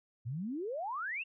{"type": "exponential sweep", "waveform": "sine", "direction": "up", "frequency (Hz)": [108.7, 2837], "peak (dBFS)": -35, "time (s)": [0.25, 1.24], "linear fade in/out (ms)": 20, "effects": []}